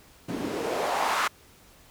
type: noise with band-pass filter sweep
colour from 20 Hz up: white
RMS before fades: -28 dBFS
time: 0.28-1.28 s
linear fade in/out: 10 ms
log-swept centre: 220 to 1300 Hz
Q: 2.3
effects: pink hiss -55 dBFS RMS until 1.9 s